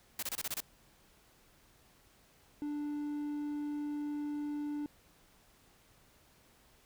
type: noise bursts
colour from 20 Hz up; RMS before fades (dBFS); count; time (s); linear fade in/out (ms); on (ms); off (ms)
white; -37; 7; 0.19-0.604; 2; 36; 27
type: tone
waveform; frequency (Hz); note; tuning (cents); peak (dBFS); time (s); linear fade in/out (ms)
triangle; 294.2; D4; +3; -33; 2.62-4.86; 0
effects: pink hiss -65 dBFS RMS until 6.85 s